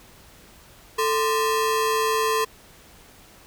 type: ring-modulated tone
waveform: 40% pulse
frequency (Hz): 740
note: F#5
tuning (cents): 0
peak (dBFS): -16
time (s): 0.98-2.45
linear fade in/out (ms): 10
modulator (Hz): 299
effects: pink hiss -50 dBFS RMS until 3.46 s